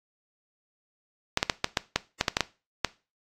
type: clicks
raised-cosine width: 0.2 ms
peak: -4 dBFS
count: 11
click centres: 1.374 / 1.429 / 1.498 / 1.644 / 1.772 / 1.96 / 2.211 / 2.282 / 2.369 / 2.407 / 2.847 s
effects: noise-tail reverb RT60 0.3 s tail -19 dB re dry + AAC 64 kbps